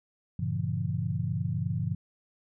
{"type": "chord", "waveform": "sine", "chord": "G diminished seventh", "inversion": "none", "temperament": "just", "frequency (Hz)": [98, 117.6, 141.12, 169.34], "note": ["G2", "Bb2", "Db3", "Fb3"], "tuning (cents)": [0, 16, 31, 47], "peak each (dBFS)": -33, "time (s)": [0.39, 1.95], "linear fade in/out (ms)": 5, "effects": []}